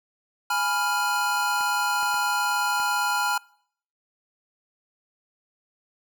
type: chord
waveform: square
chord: F diminished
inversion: first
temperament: equal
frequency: 830.6 / 987.8 / 1396.9 Hz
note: Ab5 / Cb6 / F6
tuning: 0 / 0 / 0 cents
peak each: -28 / -29 / -26 dBFS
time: 0.5-3.38 s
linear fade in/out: 5 ms
type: clicks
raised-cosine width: 0.5 ms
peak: -26 dBFS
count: 4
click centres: 1.609 / 2.03 / 2.143 / 2.8 s
effects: noise-tail reverb RT60 0.6 s tail -24 dB re dry